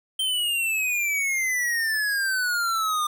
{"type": "exponential sweep", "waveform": "square", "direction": "down", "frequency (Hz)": [3139, 1202], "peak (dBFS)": -23, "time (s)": [0.19, 3.07], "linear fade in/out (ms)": 5, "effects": []}